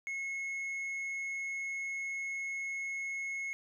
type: tone with tanh clipping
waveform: sine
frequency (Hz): 2177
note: C#7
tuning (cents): -32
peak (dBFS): -36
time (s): 0.07-3.53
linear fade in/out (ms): 0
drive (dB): 4
effects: none